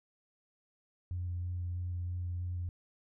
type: tone with vibrato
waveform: sine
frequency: 88.6 Hz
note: F2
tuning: 25 cents sharp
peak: -33 dBFS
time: 1.11-2.69 s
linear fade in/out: 0 ms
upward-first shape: square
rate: 3.1 Hz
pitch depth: 10 cents each way
effects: tanh soft clip ceiling -29 dBFS